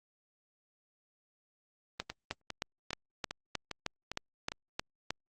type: two click trains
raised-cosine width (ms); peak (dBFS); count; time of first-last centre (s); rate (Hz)
0.2; -20 / -16; 7 / 11; 2.1-4.519 / 2-5.106; 2.48 / 3.22
effects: Opus 24 kbps

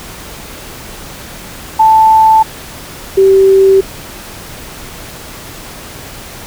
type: tone pair in turn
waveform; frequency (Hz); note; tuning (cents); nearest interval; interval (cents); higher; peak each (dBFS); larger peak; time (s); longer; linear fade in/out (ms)
sine; 880 / 386.5; A5 / G4; 0 / -24; octave + major second; 1424; first; -3; neither; 1.79-2.43 / 3.17-3.81; neither; 10
effects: pink hiss -29 dBFS RMS until 6.46 s

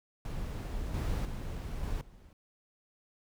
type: noise with level steps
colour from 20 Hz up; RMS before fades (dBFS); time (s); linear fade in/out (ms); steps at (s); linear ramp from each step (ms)
brown; -37 / -32 / -38 / -35 / -54; 0.25-2.33; 2; 0.94 / 1.25 / 1.83 / 2.01; 2
effects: none

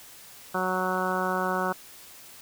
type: harmonic tone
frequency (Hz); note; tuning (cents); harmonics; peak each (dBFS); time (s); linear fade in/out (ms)
185; F#3; 0; 1 / 2 / 3 / 4 / 5 / 6 / 7 / 8; -33 / -33 / -33 / -33 / -33 / -33 / -33 / -33; 0.54-1.73; 10
effects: white hiss -48 dBFS RMS until 2.41 s

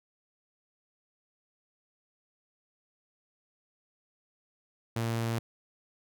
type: tone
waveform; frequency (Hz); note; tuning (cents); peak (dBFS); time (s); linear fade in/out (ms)
sawtooth; 115.1; A#2; -22; -25; 4.96-5.39; 5
effects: none

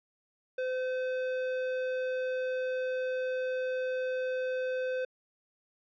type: tone with tanh clipping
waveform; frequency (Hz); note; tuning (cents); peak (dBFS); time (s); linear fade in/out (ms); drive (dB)
sine; 512; C5; -38; -32; 0.58-5.05; 5; 17
effects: low-pass 3000 Hz 12 dB/octave

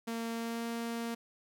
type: tone with pitch glide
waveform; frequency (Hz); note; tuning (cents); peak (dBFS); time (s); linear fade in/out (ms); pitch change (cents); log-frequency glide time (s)
sawtooth; 229.5 to 232.2; A#3 to A#3; -27 to -7; -31; 0.07-1.15; 10; +20; 0.32-0.66
effects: none

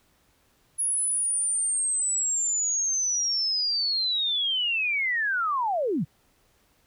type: linear sweep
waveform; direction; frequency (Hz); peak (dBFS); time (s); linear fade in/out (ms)
sine; down; 10530 to 118.8; -23; 0.78-6.05; 20
effects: pink hiss -65 dBFS RMS until 6.86 s

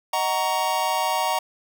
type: chord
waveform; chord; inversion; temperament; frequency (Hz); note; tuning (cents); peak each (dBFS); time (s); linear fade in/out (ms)
square; D# minor seventh; none; just; 622.3 / 746.7 / 933.4 / 1120.1; D#5 / F#5 / A#5 / C#6; 0 / +16 / +2 / +18; -30 / -27 / -25 / -31; 0.13-1.39; 5
effects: none

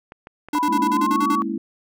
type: clicks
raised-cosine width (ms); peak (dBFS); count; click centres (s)
0.5; -24; 6; 0.121 / 0.271 / 0.486 / 0.546 / 0.651 / 0.97
type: tone bursts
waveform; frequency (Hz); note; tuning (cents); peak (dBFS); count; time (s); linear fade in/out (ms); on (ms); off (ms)
square; 296.4; D4; +16; -21; 9; 0.53-1.356; 5; 58; 38
type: tone with pitch glide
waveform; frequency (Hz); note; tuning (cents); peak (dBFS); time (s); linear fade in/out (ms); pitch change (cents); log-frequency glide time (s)
sine; 987.8 to 1128.1; B5 to C#6; 0 to +30; -19; 0.55-1.42; 0; +230; 0.9-1.24
type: chord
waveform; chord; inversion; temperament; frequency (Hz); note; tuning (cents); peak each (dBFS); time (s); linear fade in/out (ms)
sine; A# half-diminished seventh; third; equal; 207.7 / 233.1 / 277.2 / 329.6; G#3 / A#3 / C#4 / E4; 0 / 0 / 0 / 0; -28 / -29 / -30 / -27; 0.68-1.58; 5
effects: none

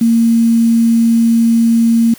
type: tone with quantisation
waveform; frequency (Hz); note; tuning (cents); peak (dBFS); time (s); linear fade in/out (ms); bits
sine; 230; A#3; -23; -7; 0.01-2.14; 5; 5
effects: white hiss -39 dBFS RMS until 2.18 s

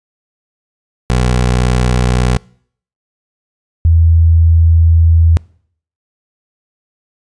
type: tone pair in turn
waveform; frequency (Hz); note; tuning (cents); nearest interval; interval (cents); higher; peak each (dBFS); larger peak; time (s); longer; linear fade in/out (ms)
20% pulse / sine; 61.74 / 82.41; B1 / E2; 0 / 0; perfect fourth; 500; second; -5; neither; 1.1-2.37 / 3.85-5.37; second; 0
effects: noise-tail reverb RT60 0.6 s tail -25 dB re dry + resampled to 22050 Hz

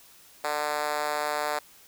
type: tone with high-pass filter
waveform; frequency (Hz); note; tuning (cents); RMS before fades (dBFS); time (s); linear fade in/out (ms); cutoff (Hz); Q
5% pulse; 149.2; D3; +28; -29; 0.44-1.59; 5; 600; 1.8
effects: white hiss -54 dBFS RMS until 1.87 s

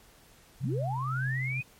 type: linear sweep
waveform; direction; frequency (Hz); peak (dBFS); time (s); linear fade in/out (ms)
sine; up; 71 to 2536; -32; 0.6-1.63; 20
type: tone with tremolo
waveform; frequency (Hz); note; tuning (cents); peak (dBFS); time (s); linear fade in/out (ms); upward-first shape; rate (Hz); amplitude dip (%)
sine; 130; C3; -11; -28; 0.61-1.61; 10; triangle; 1.9; 35
effects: pink hiss -58 dBFS RMS until 1.79 s + MP3 64 kbps

